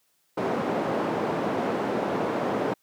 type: band-pass noise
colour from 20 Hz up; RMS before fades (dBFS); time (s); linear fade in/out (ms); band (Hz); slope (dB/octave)
white; -27; 0.37-2.74; 10; 180 to 630; 12
effects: white hiss -69 dBFS RMS until 2.82 s + high-pass 100 Hz 12 dB/octave